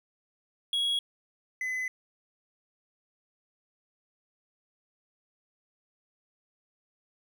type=tone pair in turn; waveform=triangle; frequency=3322 / 2021 Hz; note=G#7 / B6; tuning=0 / +39 cents; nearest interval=major sixth; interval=861 cents; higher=first; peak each=-24 / -28 dBFS; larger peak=first; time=0.73-0.99 / 1.61-1.88 s; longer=second; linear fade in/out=2 ms; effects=none